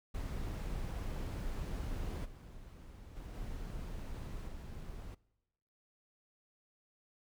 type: noise with level steps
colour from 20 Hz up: brown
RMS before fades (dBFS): -39 / -51 / -46 / -43 / -46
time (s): 0.14-5.15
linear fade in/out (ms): 10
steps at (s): 2.24 / 3.15 / 3.33 / 4.47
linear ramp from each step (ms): 20
effects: noise-tail reverb RT60 1.0 s tail -23 dB re dry